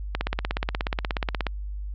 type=click train; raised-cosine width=0.3 ms; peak=-9 dBFS; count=23; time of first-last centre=0.15-1.467 s; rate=16.7 Hz; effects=added 50 Hz sine -30 dBFS peak until 1.94 s + low-pass 4000 Hz 12 dB/octave